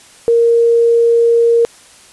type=tone; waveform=sine; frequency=466.2 Hz; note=A#4; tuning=in tune; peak=-7 dBFS; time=0.28-1.65 s; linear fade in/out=0 ms; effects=white hiss -42 dBFS RMS until 2.12 s + resampled to 24000 Hz